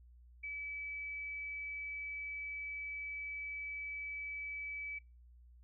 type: tone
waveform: sine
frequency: 2296 Hz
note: D7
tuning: 40 cents flat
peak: -40 dBFS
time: 0.43-4.99 s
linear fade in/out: 10 ms
effects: noise-tail reverb RT60 0.3 s tail -26 dB re dry + added 60 Hz sine -57 dBFS peak until 5.63 s